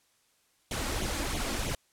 pink noise with flanger, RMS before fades -32 dBFS, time 0.71-1.75 s, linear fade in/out 2 ms, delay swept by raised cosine 0.29 to 3.69 ms, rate 3.1 Hz, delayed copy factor +0.75, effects white hiss -69 dBFS RMS until 1.92 s + low-pass 11000 Hz 12 dB/octave

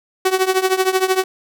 sawtooth tone with tremolo, 376.2 Hz, F#4, 29 cents sharp, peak -7 dBFS, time 0.25-1.24 s, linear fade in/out 5 ms, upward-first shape triangle, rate 13 Hz, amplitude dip 90%, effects none

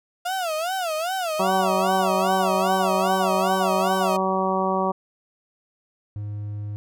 35% pulse tone with vibrato, 689 Hz, F5, 24 cents flat, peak -22 dBFS, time 0.25-4.17 s, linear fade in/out 10 ms, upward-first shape sine, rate 2.5 Hz, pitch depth 190 cents each way
harmonic tone, 189.6 Hz, F#3, 43 cents sharp, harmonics 1 / 2 / 3 / 4 / 5 / 6, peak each -27 / -27 / -27 / -27 / -27 / -27 dBFS, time 1.39-4.92 s, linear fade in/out 10 ms
triangle tone, 103.83 Hz, G#2, in tune, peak -26 dBFS, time 6.16-6.76 s, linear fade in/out 0 ms
effects none

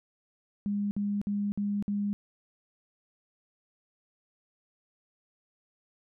sine tone bursts, 203.7 Hz, G#3, 33 cents flat, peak -27 dBFS, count 5, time 0.66-2.13 s, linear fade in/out 0 ms, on 250 ms, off 55 ms, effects none

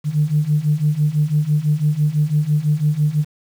sine beating tone pair, 146.83 / 152.83 Hz, D3 / D#3, 0 / -31 cents, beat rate 6 Hz, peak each -18 / -16 dBFS, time 0.04-3.25 s, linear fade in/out 50 ms, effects tanh soft clip ceiling -7 dBFS + 7-bit

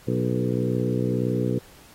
harmonic tone with a mistuned harmonic, 61.74 Hz, B1, in tune, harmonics 2 / 3 / 4 / 5 / 6 / 7 / 8, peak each -26 / -28 / -29 / -30 / -31 / -31 / -32 dBFS, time 0.07-1.59 s, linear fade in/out 10 ms, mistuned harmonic 7, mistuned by +17 cents, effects pink hiss -51 dBFS RMS until 1.94 s + AAC 48 kbps

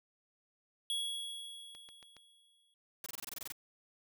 square tone with exponential decay, 3341 Hz, G#7, 10 cents sharp, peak -33 dBFS, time 0.9-2.74 s, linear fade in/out 1 ms, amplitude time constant 400 ms
click train, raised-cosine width 0.2 ms, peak -37 dBFS, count 4, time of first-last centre 1.75-2.167 s, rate 7.2 Hz
white noise bursts, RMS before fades -43 dBFS, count 11, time 3.04-3.522 s, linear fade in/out 2 ms, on 22 ms, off 24 ms
effects none

